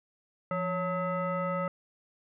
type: tone with frequency modulation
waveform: sine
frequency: 554.4 Hz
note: C#5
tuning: in tune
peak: -28 dBFS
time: 0.51-1.68 s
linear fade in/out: 2 ms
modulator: 727 Hz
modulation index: 1.3
effects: none